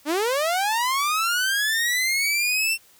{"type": "linear sweep", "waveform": "sawtooth", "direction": "up", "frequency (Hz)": [277.2, 2720], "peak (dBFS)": -17, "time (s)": [0.05, 2.78], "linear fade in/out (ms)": 50, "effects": ["white hiss -55 dBFS RMS until 2.99 s"]}